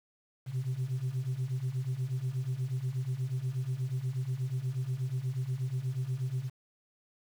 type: beating tone pair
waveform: sine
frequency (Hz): 124.1 / 132.4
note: B2 / C3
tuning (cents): +9 / +21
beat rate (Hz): 8.3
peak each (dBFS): -33 / -31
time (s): 0.46-6.5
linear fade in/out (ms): 50
effects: tanh soft clip ceiling -27 dBFS + 9-bit